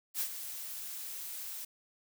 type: noise with ADSR envelope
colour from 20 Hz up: blue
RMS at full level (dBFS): -32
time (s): 0.14-1.65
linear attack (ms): 64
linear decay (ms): 75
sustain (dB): -10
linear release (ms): 6
effects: none